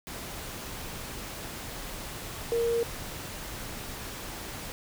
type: tone in noise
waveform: sine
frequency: 466.2 Hz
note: A#4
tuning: in tune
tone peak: -24 dBFS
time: 2.52-2.83 s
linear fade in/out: 0 ms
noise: pink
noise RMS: -39 dBFS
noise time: 0.07-4.72 s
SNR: +12 dB
effects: none